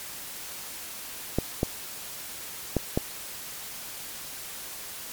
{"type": "clicks", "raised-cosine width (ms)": 2, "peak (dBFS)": -9, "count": 4, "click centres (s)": [1.386, 1.631, 2.767, 2.975], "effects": ["white hiss -39 dBFS RMS until 5.12 s", "MP3 96 kbps"]}